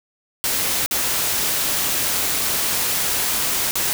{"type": "noise with dropouts", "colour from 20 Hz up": "white", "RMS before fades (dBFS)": -21, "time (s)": [0.44, 3.93], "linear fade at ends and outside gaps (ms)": 0, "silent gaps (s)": [[0.861, 0.911], [3.71, 3.755]], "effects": []}